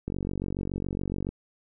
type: click train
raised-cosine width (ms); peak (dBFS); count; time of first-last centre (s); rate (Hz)
3; -18; 58; 0.08-1.29; 47.1
effects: none